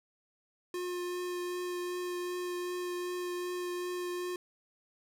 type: tone with vibrato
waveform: square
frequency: 356.8 Hz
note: F4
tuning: 37 cents sharp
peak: -35 dBFS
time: 0.74-4.36 s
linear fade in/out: 2 ms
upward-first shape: triangle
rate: 2.6 Hz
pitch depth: 12 cents each way
effects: none